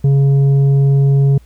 triangle tone with tanh clipping, 138.59 Hz, C#3, in tune, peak -9 dBFS, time 0.04-1.38 s, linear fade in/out 5 ms, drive 10 dB, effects added 60 Hz sine -41 dBFS peak until 1.45 s + pink hiss -54 dBFS RMS until 1.45 s

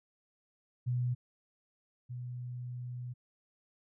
sine tone pair in turn, 123.47 / 123.47 Hz, B2 / B2, 0 / 0 cents, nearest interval unison, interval 0 cents, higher neither, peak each -29 / -38 dBFS, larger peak first, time 0.86-1.15 / 2.09-3.14 s, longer second, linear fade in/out 20 ms, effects none

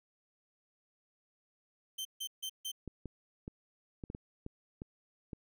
sawtooth tone bursts, 3108 Hz, G7, 16 cents flat, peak -34 dBFS, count 4, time 1.98-2.718 s, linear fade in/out 10 ms, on 72 ms, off 150 ms
clicks, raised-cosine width 3 ms, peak -29 dBFS, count 9, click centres 2.877 / 3.057 / 3.479 / 4.038 / 4.101 / 4.149 / 4.464 / 4.819 / 5.332 s
effects none

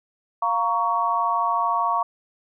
sine chord, Bb minor, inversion second, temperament just, 699.2 / 932.3 / 1118.8 Hz, F5 / Bb5 / Db6, +2 / 0 / +16 cents, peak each -26 / -24 / -22 dBFS, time 0.42-2.03 s, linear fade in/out 5 ms, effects none

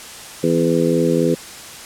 harmonic tone with a mistuned harmonic, 83.7 Hz, E2, 27 cents sharp, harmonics 2 / 3 / 4 / 5 / 6, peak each -20 / -20 / -20 / -20 / -20 dBFS, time 0.43-1.35 s, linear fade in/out 10 ms, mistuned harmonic 2, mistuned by -28 cents, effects white hiss -35 dBFS RMS until 1.85 s + low-pass 10000 Hz 12 dB/octave

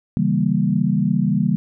sine chord, C# diminished seventh, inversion none, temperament equal with one note detuned, 138.59 / 161.98 / 196 / 233.1 Hz, C#3 / E3 / G3 / Bb3, 0 / -30 / 0 / 0 cents, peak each -23 / -21 / -19 / -22 dBFS, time 0.17-1.56 s, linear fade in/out 0 ms, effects none

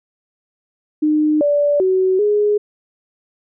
sine tone with pitch steps, 304.6 / 581 / 375.2 / 416.3 Hz, D#4 / D5 / F#4 / G#4, -37 / -19 / +24 / +4 cents, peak -12 dBFS, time 1.02-2.58 s, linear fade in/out 10 ms, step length 390 ms, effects none

